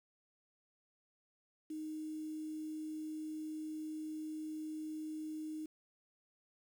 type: tone with quantisation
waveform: sine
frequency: 310.3 Hz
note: D#4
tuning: 5 cents flat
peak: -40 dBFS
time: 1.7-5.66 s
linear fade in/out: 5 ms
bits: 10
effects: none